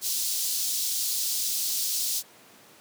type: high-pass noise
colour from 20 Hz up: pink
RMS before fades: -28 dBFS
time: 0.01-2.23 s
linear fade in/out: 50 ms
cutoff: 4200 Hz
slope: 24 dB/octave
effects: pink hiss -53 dBFS RMS until 2.8 s + high-pass 200 Hz 12 dB/octave